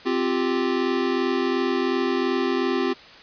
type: chord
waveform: square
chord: C suspended fourth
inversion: none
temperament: equal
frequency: 261.6 / 349.2 / 392 Hz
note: C4 / F4 / G4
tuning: 0 / 0 / 0 cents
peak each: -26 dBFS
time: 0.05-2.94 s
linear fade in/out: 20 ms
effects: white hiss -45 dBFS RMS until 3.22 s + resampled to 11025 Hz